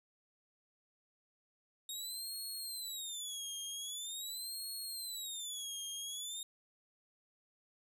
20% pulse tone with vibrato, 3729 Hz, A#7, in tune, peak -35 dBFS, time 1.89-6.43 s, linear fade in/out 2 ms, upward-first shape sine, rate 0.44 Hz, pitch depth 250 cents each way, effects none

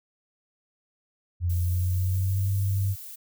sine tone with pitch glide, 87.5 to 98.22 Hz, F2 to G2, +4 to +4 cents, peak -22 dBFS, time 1.4-2.96 s, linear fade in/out 50 ms, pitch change +200 cents, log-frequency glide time 1.59-2.5 s
violet noise, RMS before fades -41 dBFS, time 1.49-3.16 s, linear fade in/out 10 ms
effects none

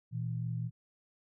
sine tone pair together, 118.75 / 163.5 Hz, A#2 / E3, +33 / -14 cents, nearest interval tritone, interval 553 cents, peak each -34 / -38 dBFS, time 0.11-0.71 s, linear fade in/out 50 ms, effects none

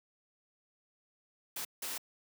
white noise bursts at uneven times, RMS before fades -39 dBFS, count 2, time 1.56-1.65 / 1.82-1.98 s, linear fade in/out 5 ms, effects high-pass 200 Hz 12 dB/octave

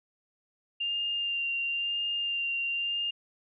sine tone with vibrato, 2793 Hz, F7, 1 cent flat, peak -28 dBFS, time 0.8-3.11 s, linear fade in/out 10 ms, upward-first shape sine, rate 0.98 Hz, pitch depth 16 cents each way, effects none

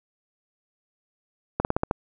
slowing click train, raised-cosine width 1 ms, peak -8 dBFS, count 6, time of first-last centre 1.6-1.911 s, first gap 49 ms, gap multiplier 1.12, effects none

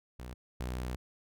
sawtooth tone pair in turn, 61.74 / 62.09 Hz, B1 / B1, 0 / +10 cents, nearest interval unison, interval 10 cents, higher second, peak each -38 / -31 dBFS, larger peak second, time 0.19-0.34 / 0.6-0.96 s, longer second, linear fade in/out 5 ms, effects none

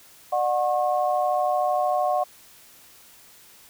sine tone cluster, 599 / 732 / 1085 Hz, D5 / F#5 / C#6, +34 / -19 / -37 cents, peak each -25 / -22 / -29 dBFS, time 0.32-2.24 s, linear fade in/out 10 ms, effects white hiss -51 dBFS RMS until 3.69 s

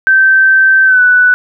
sine tone with pitch glide, 1552 to 1487.1 Hz, G6 to F#6, -18 to +8 cents, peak -4 dBFS, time 0.07-1.34 s, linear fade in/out 0 ms, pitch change -74 cents, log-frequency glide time 0.85-1.01 s, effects none

